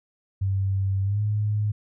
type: tone with pitch glide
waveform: sine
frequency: 97 to 105.17 Hz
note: G2 to G#2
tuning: -18 to +22 cents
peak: -21 dBFS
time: 0.41-1.72 s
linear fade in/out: 10 ms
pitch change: +140 cents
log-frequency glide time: 1.03-1.21 s
effects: none